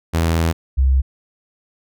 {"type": "tone pair in turn", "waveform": ["sawtooth", "sine"], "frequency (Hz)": [82.41, 66.14], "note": ["E2", "C2"], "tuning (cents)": [0, 19], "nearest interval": "major third", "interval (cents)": 381, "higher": "first", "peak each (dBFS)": -11, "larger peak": "neither", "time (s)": [[0.13, 0.53], [0.77, 1.02]], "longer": "first", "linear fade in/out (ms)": 20, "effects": []}